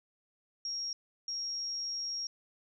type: tone bursts at uneven times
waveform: sine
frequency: 5588 Hz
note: F8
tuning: in tune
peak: -34 dBFS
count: 2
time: 0.65-0.93 / 1.28-2.27 s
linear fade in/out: 2 ms
effects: none